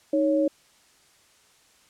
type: tone pair together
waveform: sine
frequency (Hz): 311.1 / 555.8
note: D#4 / C#5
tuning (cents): 0 / +4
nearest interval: minor seventh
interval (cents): 1004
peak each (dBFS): -22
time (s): 0.13-0.48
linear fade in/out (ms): 5
effects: white hiss -59 dBFS RMS until 1.89 s + low-pass 9000 Hz 12 dB/octave